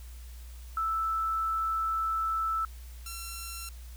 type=tone pair in turn; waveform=sine / 5% pulse; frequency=1318.5 / 1357.1 Hz; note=E6 / E6; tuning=0 / +50 cents; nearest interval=unison; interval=50 cents; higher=second; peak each=-27 dBFS; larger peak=neither; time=0.77-2.65 / 3.06-3.69 s; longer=first; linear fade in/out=2 ms; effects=added 60 Hz sine -42 dBFS peak until 3.96 s + white hiss -56 dBFS RMS until 3.96 s